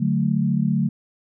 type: chord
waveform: sine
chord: D major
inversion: none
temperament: equal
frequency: 146.83 / 185 / 220 Hz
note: D3 / F#3 / A3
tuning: 0 / 0 / 0 cents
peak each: -22 dBFS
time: 0-0.89 s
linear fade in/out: 10 ms
effects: none